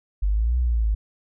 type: exponential two-way sweep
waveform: sine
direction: up then down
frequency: 47.62 to 62.6 to 51.6 Hz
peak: -18 dBFS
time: 0.22-0.95 s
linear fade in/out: 10 ms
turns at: 0.58 s
effects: none